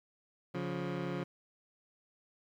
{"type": "tone pair together", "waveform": "20% pulse", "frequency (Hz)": [141, 177.24], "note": ["C#3", "F3"], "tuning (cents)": [30, 26], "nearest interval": "major third", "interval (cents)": 396, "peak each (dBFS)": [-34, -32], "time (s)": [0.54, 1.24], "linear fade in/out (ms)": 10, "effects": ["low-pass 3000 Hz 12 dB/octave", "11-bit"]}